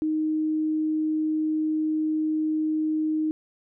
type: tone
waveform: sine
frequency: 311.1 Hz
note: D#4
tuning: in tune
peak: -22 dBFS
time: 0.02-3.31 s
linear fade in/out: 0 ms
effects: none